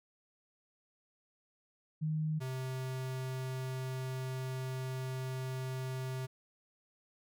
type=tone pair in turn; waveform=sine / square; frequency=155.56 / 130.15 Hz; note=D#3 / C3; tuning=0 / -9 cents; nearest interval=minor third; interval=309 cents; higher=first; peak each=-31 / -37 dBFS; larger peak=first; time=2.01-2.4 / 2.4-6.27 s; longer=second; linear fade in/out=20 ms; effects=none